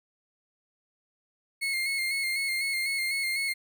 35% pulse tone with vibrato, 2151 Hz, C7, 47 cents sharp, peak -25 dBFS, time 1.61-3.54 s, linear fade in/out 20 ms, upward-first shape square, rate 4 Hz, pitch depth 32 cents each way, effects none

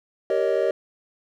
triangle chord, Eb dominant seventh, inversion first, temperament just, 388.9 / 466.7 / 560 / 622.3 Hz, G4 / Bb4 / Db5 / Eb5, -14 / +2 / +18 / 0 cents, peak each -23 dBFS, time 0.3-0.71 s, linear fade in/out 2 ms, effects none

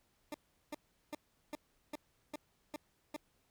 20% pulse tone bursts, 298.9 Hz, D4, 31 cents sharp, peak -35 dBFS, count 8, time 0.32-3.164 s, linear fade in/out 2 ms, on 23 ms, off 380 ms, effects pink hiss -75 dBFS RMS until 3.5 s

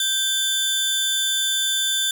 sawtooth tone pair together, 1568 / 3528 Hz, G6 / A7, 0 / +4 cents, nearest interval octave + major second, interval 1404 cents, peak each -25 / -17 dBFS, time 0-2.11 s, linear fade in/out 2 ms, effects none

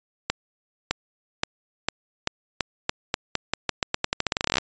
accelerating click train, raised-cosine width 0.2 ms, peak -4 dBFS, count 28, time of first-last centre 0.3-4.583 s, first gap 610 ms, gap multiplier 0.86, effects resampled to 16000 Hz

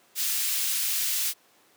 white high-pass noise, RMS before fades -27 dBFS, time 0.15-1.34 s, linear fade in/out 50 ms, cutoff 2400 Hz, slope 12 dB/octave, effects pink hiss -60 dBFS RMS until 1.76 s + high-pass 300 Hz 12 dB/octave

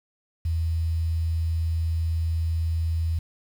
sine tone with quantisation, 82 Hz, E2, 9 cents flat, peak -22 dBFS, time 0.45-3.19 s, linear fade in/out 5 ms, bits 8, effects none

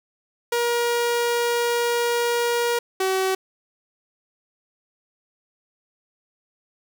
sawtooth tone pair in turn, 475.2 / 379.4 Hz, A#4 / F#4, +33 / +43 cents, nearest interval major third, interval 390 cents, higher first, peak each -16 dBFS, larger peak neither, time 0.52-2.79 / 3-3.35 s, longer first, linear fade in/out 5 ms, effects none

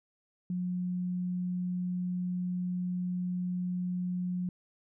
sine tone, 180 Hz, F#3, 47 cents flat, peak -30 dBFS, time 0.5-4.49 s, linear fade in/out 2 ms, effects none

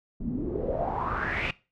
pink noise with low-pass filter sweep, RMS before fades -30 dBFS, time 0.2-1.51 s, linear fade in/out 5 ms, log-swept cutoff 200 to 2700 Hz, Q 6.1, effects noise-tail reverb RT60 0.3 s tail -20 dB re dry

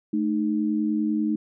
sine tone pair together, 217.8 / 308 Hz, A3 / D#4, -17 / -17 cents, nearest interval tritone, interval 600 cents, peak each -24 dBFS, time 0.13-1.36 s, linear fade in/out 5 ms, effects none

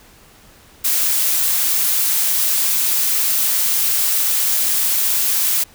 blue noise, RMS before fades -17 dBFS, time 0.84-5.64 s, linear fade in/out 10 ms, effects pink hiss -47 dBFS RMS until 5.74 s

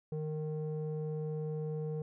square tone with low-pass filter, 154.1 Hz, D#3, 16 cents flat, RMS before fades -37 dBFS, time 0.12-2.02 s, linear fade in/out 2 ms, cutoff 460 Hz, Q 2.3, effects none

